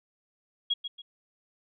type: tone with echo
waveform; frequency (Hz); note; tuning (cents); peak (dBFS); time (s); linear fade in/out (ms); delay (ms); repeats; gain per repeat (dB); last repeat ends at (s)
sine; 3300; G#7; -12; -23; 0.7-0.74; 10; 140; 2; -9; 1.02
effects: none